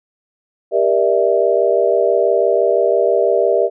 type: chord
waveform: sine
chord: E half-diminished seventh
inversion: first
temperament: just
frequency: 395.6 / 474.7 / 593.3 / 659.3 Hz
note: G4 / Bb4 / D5 / E5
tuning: +16 / +31 / +18 / 0 cents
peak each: -17 dBFS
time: 0.71-3.7 s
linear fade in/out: 50 ms
effects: none